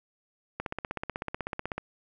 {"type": "click train", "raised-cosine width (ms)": 0.5, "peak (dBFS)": -17, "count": 20, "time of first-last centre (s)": [0.6, 1.78], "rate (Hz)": 16.1, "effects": []}